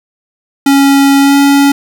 square tone with pitch glide, 277.2 to 280.4 Hz, C#4 to C#4, 0 to +20 cents, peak -5 dBFS, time 0.66-1.72 s, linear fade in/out 5 ms, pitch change +20 cents, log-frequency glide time 1.19-1.36 s, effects 7-bit

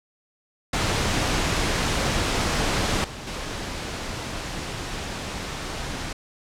pink noise with level steps, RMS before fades -23 / -36 / -31 dBFS, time 0.73-6.13 s, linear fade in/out 5 ms, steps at 3.04 / 3.27 s, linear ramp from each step 2 ms, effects low-pass 7000 Hz 12 dB/octave

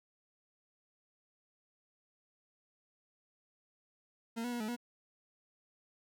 40% pulse tone with pitch steps, 229.1 / 243.5 / 240.1 / 215.1 / 241 Hz, A#3 / B3 / B3 / A3 / B3, -30 / -24 / -49 / -39 / -42 cents, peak -35 dBFS, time 4.36-4.765 s, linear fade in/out 20 ms, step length 81 ms, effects none

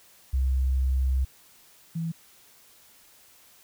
sine tone pair in turn, 65.4 / 164.8 Hz, C2 / E3, 0 / 0 cents, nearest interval octave + major third, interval 1600 cents, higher second, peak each -21 / -27 dBFS, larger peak first, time 0.33-1.25 / 1.95-2.12 s, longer first, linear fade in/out 10 ms, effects white hiss -56 dBFS RMS until 3.63 s

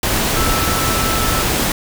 sine tone in noise, 1318.5 Hz, E6, in tune, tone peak -22 dBFS, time 0.36-1.42 s, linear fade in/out 2 ms, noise pink, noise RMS -17 dBFS, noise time 0.03-1.72 s, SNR -8 dB, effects none

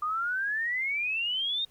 sine exponential sweep, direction up, 1202 to 3729 Hz, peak -27 dBFS, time 0.02-1.65 s, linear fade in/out 5 ms, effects pink hiss -63 dBFS RMS until 1.7 s

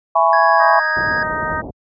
sine chord, C# minor seventh, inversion first, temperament just, 665.2 / 831.5 / 997.9 / 1108.7 Hz, E5 / G#5 / B5 / C#6, +16 / +2 / +18 / 0 cents, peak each -16 dBFS, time 0.15-0.8 s, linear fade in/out 10 ms
triangle tone with pitch glide, 1661.2 to 1646.9 Hz, G#6 to G#6, 0 to -15 cents, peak -16 dBFS, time 0.33-1.23 s, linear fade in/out 2 ms, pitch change -15 cents, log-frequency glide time 0.52-0.64 s
harmonic tone, 311.1 Hz, D#4, in tune, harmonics 2 / 3 / 4 / 5 / 6, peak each -27 / -25 / -24 / -25 / -28 dBFS, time 0.59-1.62 s, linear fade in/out 20 ms
pink low-pass noise, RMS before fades -28 dBFS, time 0.96-1.71 s, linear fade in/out 10 ms, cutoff 820 Hz, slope 48 dB/octave
effects high-pass 60 Hz 12 dB/octave + resampled to 16000 Hz

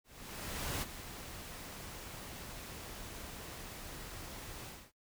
pink noise with ADSR envelope, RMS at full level -37 dBFS, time 0.04-4.92 s, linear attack 780 ms, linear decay 25 ms, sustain -10 dB, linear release 240 ms, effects noise-tail reverb RT60 0.1 s tail -20 dB re dry

